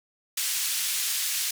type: band-pass noise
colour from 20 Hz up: white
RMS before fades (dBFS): -28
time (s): 0.37-1.51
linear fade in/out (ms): 5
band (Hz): 2300 to 12000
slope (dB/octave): 12
effects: none